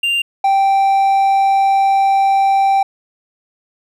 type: tone pair in turn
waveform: triangle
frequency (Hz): 2788 / 782.4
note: F7 / G5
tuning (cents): -4 / -4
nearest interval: octave + minor seventh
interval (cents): 2200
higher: first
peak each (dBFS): -12 / -8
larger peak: second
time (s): 0.03-0.22 / 0.44-2.83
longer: second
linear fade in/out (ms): 5
effects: none